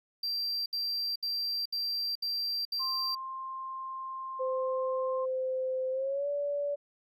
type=tone bursts; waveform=triangle; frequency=4713 Hz; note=D8; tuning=5 cents sharp; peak=-29 dBFS; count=6; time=0.23-3.15 s; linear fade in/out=5 ms; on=430 ms; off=68 ms
type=tone; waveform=sine; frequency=1055 Hz; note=C6; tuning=14 cents sharp; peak=-36 dBFS; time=2.79-5.26 s; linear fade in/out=20 ms
type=tone with pitch glide; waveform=sine; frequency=518 to 574.8 Hz; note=C5 to D5; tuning=-17 to -37 cents; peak=-29 dBFS; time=4.39-6.76 s; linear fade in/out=20 ms; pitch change=+180 cents; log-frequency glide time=5.91-6.28 s
effects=none